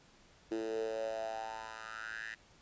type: tone with high-pass filter sweep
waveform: 10% pulse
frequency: 111.1 Hz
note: A2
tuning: 17 cents sharp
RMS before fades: -40 dBFS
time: 0.51-2.35 s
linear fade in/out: 10 ms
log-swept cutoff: 340 to 1900 Hz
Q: 6.8
effects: pink hiss -63 dBFS RMS until 2.61 s + resampled to 16000 Hz